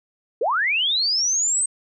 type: linear sweep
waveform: sine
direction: up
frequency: 395.8 to 8372 Hz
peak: -18 dBFS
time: 0.41-1.66 s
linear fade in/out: 5 ms
effects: none